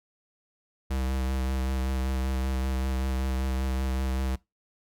square tone with vibrato, 65.41 Hz, C2, in tune, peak -27 dBFS, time 0.9-4.36 s, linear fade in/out 10 ms, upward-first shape sine, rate 5.2 Hz, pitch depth 21 cents each way, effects noise-tail reverb RT60 0.2 s tail -21 dB re dry

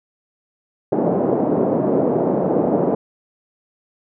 white band-pass noise, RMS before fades -18 dBFS, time 0.92-2.95 s, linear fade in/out 5 ms, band 160 to 600 Hz, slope 24 dB/octave, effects none

